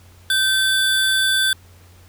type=tone pair together; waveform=square; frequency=1546 / 3474 Hz; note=G6 / A7; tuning=-24 / -23 cents; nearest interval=octave + major second; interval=1401 cents; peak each=-19 dBFS; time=0.3-1.53 s; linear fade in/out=2 ms; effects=added 89 Hz sine -46 dBFS peak until 2.08 s + pink hiss -52 dBFS RMS until 2.08 s